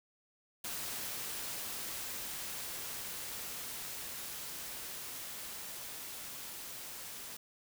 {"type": "noise with level ramp", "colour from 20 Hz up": "white", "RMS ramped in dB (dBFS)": [-40, -46], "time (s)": [0.64, 7.37], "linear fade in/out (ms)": 5, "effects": []}